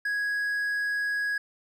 triangle tone, 1661.2 Hz, G#6, in tune, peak -24 dBFS, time 0.05-1.38 s, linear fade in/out 5 ms, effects none

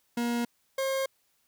40% pulse tone pair in turn, 237.6 / 535.9 Hz, A#3 / C5, +33 / +41 cents, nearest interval octave + major second, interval 1408 cents, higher second, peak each -26 dBFS, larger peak neither, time 0.17-0.45 / 0.78-1.06 s, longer neither, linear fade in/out 5 ms, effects white hiss -71 dBFS RMS until 1.47 s

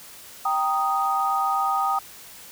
sine chord, Eb major, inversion first, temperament equal, 784 / 932.3 / 1244.5 Hz, G5 / Bb5 / Eb6, 0 / 0 / 0 cents, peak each -24 / -29 / -23 dBFS, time 0.45-1.99 s, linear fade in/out 5 ms, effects white hiss -44 dBFS RMS until 2.51 s

